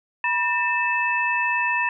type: tone cluster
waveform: sine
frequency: 970 / 1802 / 2622 Hz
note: B5 / A6 / E7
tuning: -31 / +41 / -10 cents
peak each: -24 dBFS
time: 0.24-1.89 s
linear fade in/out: 2 ms
effects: none